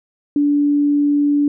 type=tone; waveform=sine; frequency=289.7 Hz; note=D4; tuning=24 cents flat; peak=-12 dBFS; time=0.36-1.48 s; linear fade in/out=2 ms; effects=none